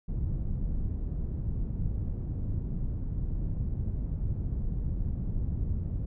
pink low-pass noise, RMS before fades -31 dBFS, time 0.08-6.06 s, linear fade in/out 10 ms, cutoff 140 Hz, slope 12 dB/octave, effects none

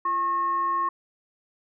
sine tone with frequency modulation, 1085 Hz, C#6, 37 cents flat, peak -22 dBFS, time 0.05-0.89 s, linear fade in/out 5 ms, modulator 742 Hz, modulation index 0.26, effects none

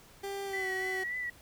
30% pulse tone with pitch glide, 396.1 to 376 Hz, G4 to F#4, +18 to +28 cents, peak -33 dBFS, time 0.23-1.04 s, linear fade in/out 10 ms, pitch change -90 cents, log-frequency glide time 0.45-0.66 s
sine tone with vibrato, 1954 Hz, B6, 19 cents flat, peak -33 dBFS, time 0.53-1.3 s, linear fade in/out 5 ms, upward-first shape triangle, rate 3.5 Hz, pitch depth 51 cents each way
effects pink hiss -57 dBFS RMS until 1.41 s

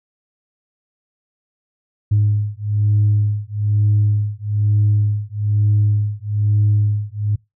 sine beating tone pair, 103.83 / 104.93 Hz, G#2 / G#2, 0 / +18 cents, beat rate 1.1 Hz, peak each -16 dBFS, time 2.11-7.36 s, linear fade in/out 10 ms, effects noise-tail reverb RT60 0.2 s tail -23 dB re dry + tanh soft clip ceiling -8 dBFS

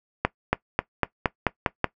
accelerating click train, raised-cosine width 0.5 ms, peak -4 dBFS, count 8, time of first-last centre 0.25-1.843 s, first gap 280 ms, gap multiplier 0.93, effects noise-tail reverb RT60 0.1 s tail -19 dB re dry

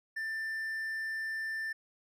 triangle tone, 1780 Hz, A6, 20 cents sharp, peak -32 dBFS, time 0.16-1.73 s, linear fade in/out 10 ms, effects none

